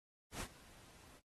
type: noise with ADSR envelope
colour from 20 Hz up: pink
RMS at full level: -43 dBFS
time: 0.31-1.21 s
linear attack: 99 ms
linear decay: 65 ms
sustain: -19 dB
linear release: 43 ms
effects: noise-tail reverb RT60 0.1 s tail -19 dB re dry + AAC 32 kbps